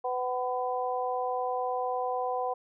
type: harmonic tone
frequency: 250.9 Hz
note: B3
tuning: 28 cents sharp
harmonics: 2 / 3 / 4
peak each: -32 / -31 / -35 dBFS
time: 0.04-2.54 s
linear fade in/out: 10 ms
effects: none